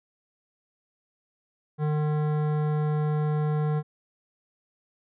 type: tone with hard clipping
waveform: sine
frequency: 151.2 Hz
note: D#3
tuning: 49 cents flat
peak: -25 dBFS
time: 1.78-3.83 s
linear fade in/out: 50 ms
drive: 15 dB
effects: resampled to 8000 Hz